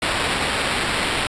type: noise with sample-and-hold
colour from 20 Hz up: white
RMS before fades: -22 dBFS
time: 0.02-1.27 s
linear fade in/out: 2 ms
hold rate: 6300 Hz
effects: resampled to 22050 Hz